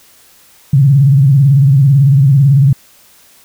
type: tone with vibrato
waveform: sine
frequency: 137.7 Hz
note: C#3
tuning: 11 cents flat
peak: -4 dBFS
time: 0.73-2.73 s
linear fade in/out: 5 ms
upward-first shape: sine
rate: 18 Hz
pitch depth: 130 cents each way
effects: white hiss -45 dBFS RMS until 3.44 s